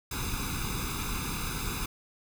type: noise with comb filter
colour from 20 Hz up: pink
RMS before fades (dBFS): -33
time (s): 0.11-1.86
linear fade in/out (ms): 5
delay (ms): 0.8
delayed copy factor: +0.9
effects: none